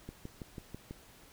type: click train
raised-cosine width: 3 ms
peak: -29 dBFS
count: 6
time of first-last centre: 0.09-0.91 s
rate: 6.1 Hz
effects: pink hiss -58 dBFS RMS until 1.32 s